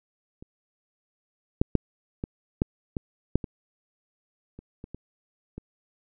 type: clicks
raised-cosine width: 3 ms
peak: -30 / -6 / -6 / -17 / -8 / -16 / -7 / -20 / -29 / -26 / -24 / -24 dBFS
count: 12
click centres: 0.425 / 1.615 / 1.753 / 2.239 / 2.619 / 2.968 / 3.356 / 3.442 / 4.59 / 4.841 / 4.946 / 5.58 s
effects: none